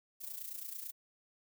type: noise with amplitude modulation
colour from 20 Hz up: violet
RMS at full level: -41 dBFS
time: 0.2-0.92 s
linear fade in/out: 20 ms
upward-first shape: sine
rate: 29 Hz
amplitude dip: 70%
effects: none